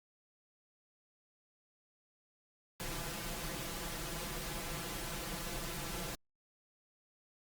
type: noise with comb filter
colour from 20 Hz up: pink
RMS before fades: -41 dBFS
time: 2.8-6.15 s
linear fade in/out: 0 ms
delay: 5.9 ms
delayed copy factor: +0.85
effects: Opus 48 kbps